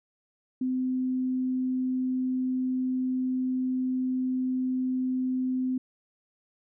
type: tone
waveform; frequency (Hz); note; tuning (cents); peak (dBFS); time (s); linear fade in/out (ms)
sine; 256.5; C4; -34; -25; 0.61-5.78; 5
effects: none